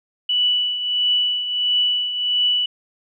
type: tone with tremolo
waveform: sine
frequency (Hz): 2960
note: F#7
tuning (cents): 0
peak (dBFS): -14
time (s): 0.29-2.66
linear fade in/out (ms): 5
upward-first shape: triangle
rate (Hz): 1.5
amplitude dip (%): 65
effects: none